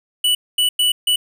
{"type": "tone bursts at uneven times", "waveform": "square", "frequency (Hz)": 2960, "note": "F#7", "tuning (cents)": 0, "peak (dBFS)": -14, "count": 4, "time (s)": [[0.24, 0.35], [0.58, 0.69], [0.79, 0.92], [1.07, 1.16]], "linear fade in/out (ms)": 5, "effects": ["8-bit"]}